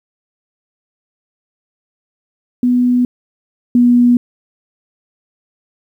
sine tone pair in turn, 246.9 / 242.9 Hz, B3 / B3, 0 / -29 cents, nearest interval unison, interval 29 cents, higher first, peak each -9 / -6 dBFS, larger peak second, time 2.63-3.05 / 3.75-4.17 s, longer neither, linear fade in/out 2 ms, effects 8-bit

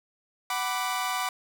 sawtooth chord, B minor, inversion second, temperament equal with one note detuned, 746 / 987.8 / 1174.7 Hz, F#5 / B5 / D6, +14 / 0 / 0 cents, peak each -28 dBFS, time 0.5-1.29 s, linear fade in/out 2 ms, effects none

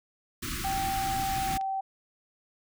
pink band-stop noise, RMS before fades -34 dBFS, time 0.42-1.58 s, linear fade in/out 10 ms, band 370 to 1100 Hz, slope 96 dB/octave
sine tone with pitch glide, 778 to 773.1 Hz, G5 to G5, -13 to -24 cents, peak -28 dBFS, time 0.64-1.81 s, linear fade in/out 10 ms, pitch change -11 cents, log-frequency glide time 1.26-1.45 s
clicks, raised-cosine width 0.2 ms, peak -29 / -29 dBFS, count 2, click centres 1.531 / 1.612 s
effects none

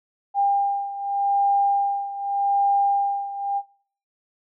sine beating tone pair, 800 / 800.84 Hz, G5 / G5, +35 / +37 cents, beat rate 0.84 Hz, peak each -21 / -25 dBFS, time 0.34-3.62 s, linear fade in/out 50 ms, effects noise-tail reverb RT60 0.5 s tail -19 dB re dry

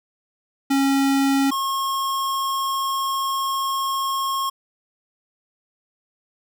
square tone pair in turn, 274 / 1082.5 Hz, C#4 / C#6, -20 / -41 cents, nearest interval 2 octaves, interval 2379 cents, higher second, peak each -17 / -22 dBFS, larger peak first, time 0.7-1.51 / 1.51-4.5 s, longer second, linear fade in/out 10 ms, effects none

